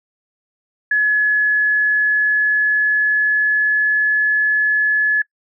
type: tone with pitch glide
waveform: sine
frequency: 1700 to 1709.8 Hz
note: G#6 to G#6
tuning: +40 to +50 cents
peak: -12 dBFS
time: 0.91-5.22 s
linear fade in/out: 5 ms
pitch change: +10 cents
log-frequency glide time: 1.21-4.26 s
effects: noise-tail reverb RT60 0.1 s tail -25 dB re dry